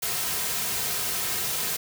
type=noise with comb filter; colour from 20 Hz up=white; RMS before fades=-28 dBFS; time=0.02-1.77 s; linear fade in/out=10 ms; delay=3.5 ms; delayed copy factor=-0.55; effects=none